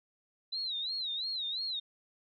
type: tone with vibrato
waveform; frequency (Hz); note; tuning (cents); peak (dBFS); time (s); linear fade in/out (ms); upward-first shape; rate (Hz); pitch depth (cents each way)
sine; 3951; B7; 0; -33; 0.52-1.8; 10; sine; 2.9; 150
effects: none